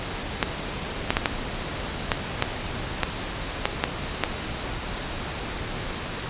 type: clicks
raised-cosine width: 0.3 ms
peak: -3 dBFS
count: 10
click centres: 0.428 / 1.105 / 1.169 / 1.258 / 2.118 / 2.424 / 3.033 / 3.655 / 3.839 / 4.237 s
effects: pink hiss -31 dBFS RMS until 6.29 s + resampled to 8000 Hz